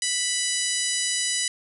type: harmonic tone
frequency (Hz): 987.8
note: B5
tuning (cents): 0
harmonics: 2 / 3 / 4 / 5 / 6 / 7 / 8 / 9 / 10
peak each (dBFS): -32 / -32 / -32 / -32 / -32 / -32 / -32 / -32 / -32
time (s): 0.02-1.48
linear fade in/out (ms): 2
effects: none